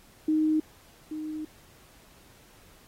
sine tone pair in turn, 310.8 / 309 Hz, D#4 / D#4, -2 / -12 cents, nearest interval unison, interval 10 cents, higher first, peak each -21 / -32 dBFS, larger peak first, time 0.28-0.6 / 1.11-1.45 s, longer second, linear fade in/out 5 ms, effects pink hiss -57 dBFS RMS until 2.87 s + AAC 48 kbps

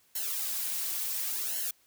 blue noise with flanger, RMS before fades -33 dBFS, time 0.15-1.71 s, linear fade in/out 5 ms, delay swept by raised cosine 0.82 to 4.12 ms, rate 0.7 Hz, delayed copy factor -1, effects white hiss -66 dBFS RMS until 1.86 s

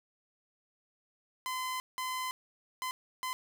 sawtooth tone bursts at uneven times, 1024 Hz, C6, 38 cents flat, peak -30 dBFS, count 4, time 1.46-1.8 / 1.98-2.31 / 2.82-2.91 / 3.23-3.33 s, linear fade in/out 0 ms, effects none

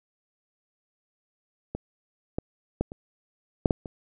clicks, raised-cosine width 2 ms, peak -18 / -14 / -11 / -25 / -6 / -9 / -23 dBFS, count 7, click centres 1.75 / 2.385 / 2.81 / 2.919 / 3.658 / 3.708 / 3.858 s, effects none

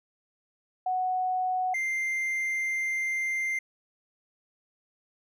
sine / triangle tone pair in turn, 740 / 2093 Hz, F#5 / C7, 0 / 0 cents, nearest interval octave + tritone, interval 1800 cents, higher second, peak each -25 dBFS, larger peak neither, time 0.86-1.74 / 1.74-3.59 s, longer second, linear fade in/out 5 ms, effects none

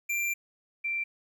square / sine tone pair in turn, 2366 / 2353 Hz, D7 / D7, +12 / +3 cents, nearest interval unison, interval 9 cents, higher first, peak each -28 dBFS, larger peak neither, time 0.09-0.34 / 0.84-1.04 s, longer first, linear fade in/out 10 ms, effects 11-bit

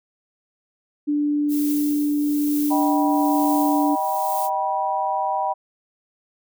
sine tone, 293.7 Hz, D4, in tune, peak -18 dBFS, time 1.07-3.96 s, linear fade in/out 20 ms
violet noise with tremolo, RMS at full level -30 dBFS, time 1.48-4.5 s, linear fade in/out 50 ms, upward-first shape triangle, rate 1.1 Hz, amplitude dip 70%
sine chord, Eb augmented, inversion none, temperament just, 622.3 / 777.8 / 972.3 Hz, Eb5 / G5 / B5, 0 / -14 / -27 cents, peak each -28 / -23 / -24 dBFS, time 2.7-5.54 s, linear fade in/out 20 ms
effects none

